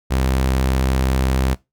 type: tone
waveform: sawtooth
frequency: 65.41 Hz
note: C2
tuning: in tune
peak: -12 dBFS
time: 0.1-1.55 s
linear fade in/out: 20 ms
effects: noise-tail reverb RT60 0.2 s tail -20 dB re dry